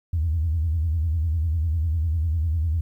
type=tone with vibrato; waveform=sine; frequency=80.6 Hz; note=E2; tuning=38 cents flat; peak=-19 dBFS; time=0.13-2.81 s; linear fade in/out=5 ms; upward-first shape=sine; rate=10 Hz; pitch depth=130 cents each way; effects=tanh soft clip ceiling -15 dBFS + 10-bit